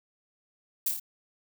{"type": "noise with echo", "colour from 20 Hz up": "violet", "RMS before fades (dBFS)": -26, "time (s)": [0.86, 0.89], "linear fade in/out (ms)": 5, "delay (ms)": 27, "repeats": 4, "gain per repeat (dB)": -3, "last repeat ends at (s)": 0.998, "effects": []}